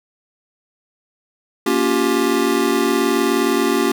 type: chord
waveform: square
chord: G half-diminished seventh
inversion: first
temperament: just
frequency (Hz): 235.2 / 282.2 / 352.8 / 392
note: Bb3 / Db4 / F4 / G4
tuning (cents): +16 / +31 / +18 / 0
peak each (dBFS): -23 / -21 / -21 / -21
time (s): 1.66-3.92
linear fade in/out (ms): 5
effects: none